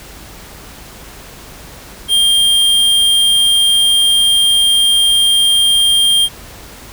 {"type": "tone", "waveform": "square", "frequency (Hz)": 3200, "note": "G7", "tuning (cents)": 35, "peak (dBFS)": -9, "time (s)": [2.08, 6.29], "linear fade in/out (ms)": 50, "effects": ["added 50 Hz sine -41 dBFS peak until 6.92 s", "pink hiss -35 dBFS RMS until 6.92 s"]}